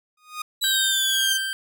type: tone with exponential growth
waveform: sawtooth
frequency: 1237 Hz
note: D#6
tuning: 10 cents flat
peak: -22 dBFS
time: 0.17-0.42 s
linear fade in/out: 5 ms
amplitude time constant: 54 ms
type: exponential sweep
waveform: sawtooth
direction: down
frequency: 3951 to 3100 Hz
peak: -18 dBFS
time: 0.61-1.38 s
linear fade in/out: 20 ms
type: tone with tremolo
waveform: 25% pulse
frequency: 1568 Hz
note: G6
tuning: in tune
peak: -19 dBFS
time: 0.64-1.53 s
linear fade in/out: 0 ms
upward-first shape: sine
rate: 1.9 Hz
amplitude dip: 35%
effects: none